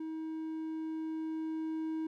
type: tone with level ramp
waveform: triangle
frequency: 318 Hz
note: D#4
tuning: 38 cents sharp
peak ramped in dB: -35 to -31 dBFS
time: 0-2.07 s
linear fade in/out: 5 ms
effects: none